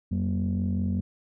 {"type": "tone cluster", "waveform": "sine", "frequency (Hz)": [88.8, 191, 236.3], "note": ["F2", "G3", "A#3"], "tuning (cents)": [29, -45, 24], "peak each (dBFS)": [-26, -27, -30], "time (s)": [0.11, 1.01], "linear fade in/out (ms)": 10, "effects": ["tanh soft clip ceiling -19 dBFS"]}